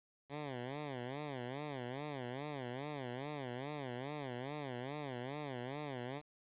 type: tone with vibrato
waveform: 10% pulse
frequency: 135.2 Hz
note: C#3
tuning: 43 cents flat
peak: -33 dBFS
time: 0.29-6.22 s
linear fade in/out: 50 ms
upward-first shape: sine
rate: 2.4 Hz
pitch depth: 190 cents each way
effects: resampled to 8000 Hz + 11-bit